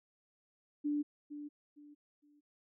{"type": "tone with echo", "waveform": "sine", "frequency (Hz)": 293.7, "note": "D4", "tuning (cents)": 0, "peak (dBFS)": -31, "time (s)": [0.84, 1.03], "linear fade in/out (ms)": 20, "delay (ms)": 460, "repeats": 3, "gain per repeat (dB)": -11, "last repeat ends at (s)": 2.41, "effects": []}